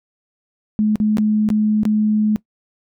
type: tone with dropouts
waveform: sine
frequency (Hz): 213.3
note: G#3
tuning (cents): +46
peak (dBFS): -13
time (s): 0.79-2.36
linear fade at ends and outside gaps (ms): 0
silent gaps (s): 0.957-1.001 / 1.171-1.183 / 1.489-1.502 / 1.833-1.853
effects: noise-tail reverb RT60 0.1 s tail -20 dB re dry